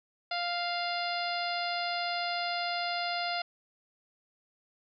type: harmonic tone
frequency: 698.5 Hz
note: F5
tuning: in tune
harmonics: 1 / 2 / 3 / 4 / 5 / 6 / 7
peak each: -33 / -38 / -39 / -41 / -42 / -40 / -40 dBFS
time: 0.31-3.42 s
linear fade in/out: 5 ms
effects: none